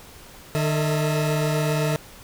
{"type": "tone cluster", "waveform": "40% pulse", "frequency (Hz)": [152.1, 448.6, 646], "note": ["D#3", "A4", "E5"], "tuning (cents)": [-39, 34, -35], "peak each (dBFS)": [-21, -28, -27], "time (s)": [0.55, 1.96], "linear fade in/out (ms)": 0, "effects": ["pink hiss -45 dBFS RMS until 2.23 s"]}